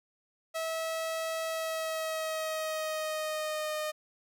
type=tone with pitch glide; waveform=sawtooth; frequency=648 to 613.4 Hz; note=E5 to D#5; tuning=-30 to -25 cents; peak=-28 dBFS; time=0.54-3.92 s; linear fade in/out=20 ms; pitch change=-95 cents; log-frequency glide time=1.46-3.74 s; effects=none